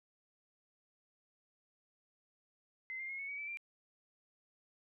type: tone with pitch steps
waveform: sine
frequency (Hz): 2061 / 2109 / 2158 / 2209 / 2261 / 2313 / 2367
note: C7 / C7 / C#7 / C#7 / C#7 / D7 / D7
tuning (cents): -27 / +13 / -47 / -7 / +34 / -27 / +13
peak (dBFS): -40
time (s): 2.9-3.572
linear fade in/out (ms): 0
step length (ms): 96
effects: none